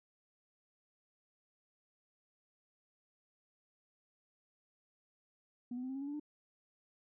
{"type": "tone with pitch steps", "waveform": "sine", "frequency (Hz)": [243.4, 250.5, 257.9, 265.4, 273.2, 281.2, 289.5, 297.9], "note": ["B3", "B3", "C4", "C4", "C#4", "C#4", "D4", "D4"], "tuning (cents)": [-25, 25, -25, 25, -25, 25, -25, 25], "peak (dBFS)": -37, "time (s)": [5.71, 6.198], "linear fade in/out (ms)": 5, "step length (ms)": 61, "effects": ["tanh soft clip ceiling -35 dBFS"]}